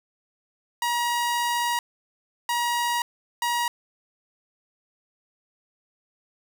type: tone bursts at uneven times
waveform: sawtooth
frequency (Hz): 954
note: A#5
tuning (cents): +40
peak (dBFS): -19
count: 3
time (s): 0.82-1.79 / 2.49-3.02 / 3.42-3.68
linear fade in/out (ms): 2
effects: none